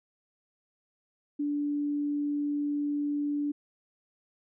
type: tone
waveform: sine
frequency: 291 Hz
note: D4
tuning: 16 cents flat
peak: -27 dBFS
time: 1.39-3.52 s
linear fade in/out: 10 ms
effects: none